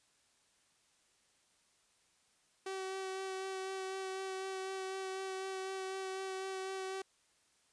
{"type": "tone with vibrato", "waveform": "sawtooth", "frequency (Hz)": 381.3, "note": "G4", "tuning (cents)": -48, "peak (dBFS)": -35, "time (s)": [2.66, 7.02], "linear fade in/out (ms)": 5, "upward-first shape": "sine", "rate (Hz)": 4, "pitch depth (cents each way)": 13, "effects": ["white hiss -72 dBFS RMS until 7.72 s", "resampled to 22050 Hz"]}